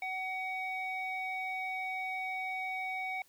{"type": "tone with low-pass filter", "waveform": "square", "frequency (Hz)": 751, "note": "F#5", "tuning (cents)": 26, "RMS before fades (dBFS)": -37, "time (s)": [0.02, 3.22], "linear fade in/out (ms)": 2, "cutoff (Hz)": 2500, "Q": 5.3, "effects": ["white hiss -66 dBFS RMS until 3.28 s"]}